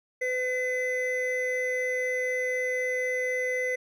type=tone pair together; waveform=triangle; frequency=505.2 / 2024 Hz; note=B4 / B6; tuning=+39 / +42 cents; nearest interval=2 octaves; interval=2403 cents; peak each=-27 / -27 dBFS; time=0.21-3.76 s; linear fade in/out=10 ms; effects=none